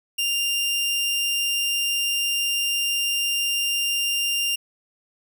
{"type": "tone", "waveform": "sawtooth", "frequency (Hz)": 2794, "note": "F7", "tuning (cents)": 0, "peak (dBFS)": -18, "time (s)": [0.18, 4.56], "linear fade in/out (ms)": 10, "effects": []}